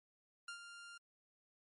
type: tone with ADSR envelope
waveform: sawtooth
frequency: 1396.9 Hz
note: F6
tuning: in tune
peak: -40 dBFS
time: 0.48-0.98 s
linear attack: 4 ms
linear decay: 94 ms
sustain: -8 dB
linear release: 8 ms
effects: MP3 48 kbps